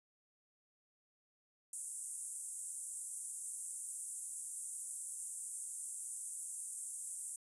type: band-pass noise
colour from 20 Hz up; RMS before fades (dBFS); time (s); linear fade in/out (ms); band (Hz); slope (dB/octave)
white; -45; 1.73-7.36; 2; 8000 to 10000; 48
effects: resampled to 24000 Hz